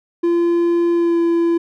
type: tone with pitch glide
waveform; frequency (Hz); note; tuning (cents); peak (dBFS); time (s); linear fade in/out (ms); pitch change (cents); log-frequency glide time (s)
triangle; 342.6 to 337.9; F4 to E4; -33 to +43; -11; 0.23-1.58; 10; -24; 0.93-1.19
effects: none